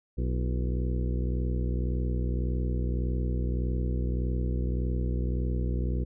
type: harmonic tone with a mistuned harmonic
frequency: 61.74 Hz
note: B1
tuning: in tune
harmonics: 1 / 2 / 3 / 4 / 5 / 6 / 7 / 8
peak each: -27 / -33 / -37 / -39 / -41 / -43 / -44 / -45 dBFS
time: 0.17-6.05 s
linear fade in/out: 20 ms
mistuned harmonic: 5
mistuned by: +110 cents
effects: none